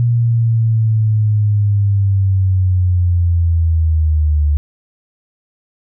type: linear sweep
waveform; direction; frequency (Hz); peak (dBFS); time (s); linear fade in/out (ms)
sine; down; 119.6 to 73; -10; 0-4.57; 0
effects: none